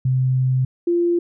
sine tone pair in turn, 129.4 / 345.5 Hz, C3 / F4, -19 / -19 cents, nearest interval octave + perfect fourth, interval 1700 cents, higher second, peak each -15 dBFS, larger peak neither, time 0.05-0.65 / 0.87-1.19 s, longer first, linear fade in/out 5 ms, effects none

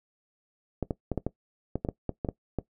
clicks, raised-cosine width 2 ms, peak -15 dBFS, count 12, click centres 0.827 / 0.908 / 1.117 / 1.177 / 1.266 / 1.756 / 1.849 / 1.888 / 2.093 / 2.248 / 2.288 / 2.587 s, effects noise-tail reverb RT60 0.1 s tail -18 dB re dry

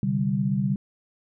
sine chord, C suspended second, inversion none, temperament equal, 130.81 / 146.83 / 196 Hz, C3 / D3 / G3, 0 / 0 / 0 cents, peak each -27 / -27 / -24 dBFS, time 0.03-0.76 s, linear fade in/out 2 ms, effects none

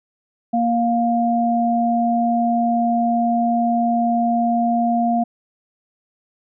sine tone pair together, 234.6 / 703 Hz, A#3 / F5, +11 / +11 cents, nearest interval octave + perfect fifth, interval 1900 cents, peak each -18 dBFS, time 0.53-5.24 s, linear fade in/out 10 ms, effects none

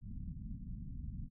pink low-pass noise, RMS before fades -44 dBFS, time 0.01-1.3 s, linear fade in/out 50 ms, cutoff 230 Hz, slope 48 dB/octave, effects none

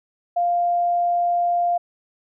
sine tone, 698.5 Hz, F5, in tune, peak -17 dBFS, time 0.36-1.78 s, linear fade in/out 10 ms, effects none

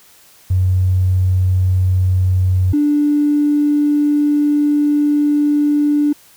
triangle tone pair in turn, 92.5 / 293.7 Hz, F#2 / D4, 0 / 0 cents, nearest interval octave + minor sixth, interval 2000 cents, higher second, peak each -7 dBFS, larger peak neither, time 0.5-2.73 / 2.73-6.13 s, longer second, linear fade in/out 10 ms, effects tanh soft clip ceiling -9 dBFS + white hiss -47 dBFS RMS until 6.36 s

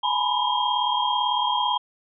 sine tone cluster, 840 / 971 / 1009 / 3223 Hz, G#5 / B5 / B5 / G7, +19 / -30 / +37 / +47 cents, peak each -26 dBFS, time 0.03-1.78 s, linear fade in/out 10 ms, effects none

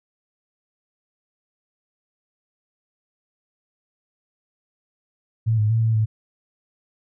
sine tone with pitch steps, 112.2 / 106.5 / 113.3 / 112.3 / 109.2 Hz, A2 / G#2 / A#2 / A2 / A2, +34 / +44 / -49 / +36 / -13 cents, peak -16 dBFS, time 5.46-6.06 s, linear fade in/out 20 ms, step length 120 ms, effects none

